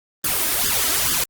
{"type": "noise with flanger", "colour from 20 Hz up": "white", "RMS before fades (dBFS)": -20, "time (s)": [0.24, 1.24], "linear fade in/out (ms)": 5, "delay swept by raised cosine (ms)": [0.6, 3.2], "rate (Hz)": 2.3, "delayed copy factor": 0.95, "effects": ["Opus 24 kbps"]}